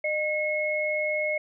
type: tone pair together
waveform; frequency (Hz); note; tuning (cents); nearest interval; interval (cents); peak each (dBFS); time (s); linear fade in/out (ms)
sine; 610 / 2174; D#5 / C#7; -34 / -34; octave + minor seventh; 2200; -27; 0.04-1.38; 5
effects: none